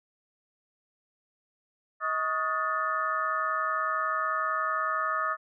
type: tone cluster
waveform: sine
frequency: 635 / 1121 / 1252 / 1438 / 1760 Hz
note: D#5 / C#6 / D#6 / F#6 / A6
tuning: +35 / +19 / +10 / -50 / 0 cents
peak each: -37 / -35 / -28 / -37 / -34 dBFS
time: 2-5.37 s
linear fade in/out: 50 ms
effects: none